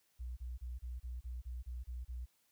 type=tone bursts; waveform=sine; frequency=61.2 Hz; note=B1; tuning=15 cents flat; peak=-40 dBFS; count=10; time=0.19-2.26 s; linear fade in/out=20 ms; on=180 ms; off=30 ms; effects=white hiss -75 dBFS RMS until 2.51 s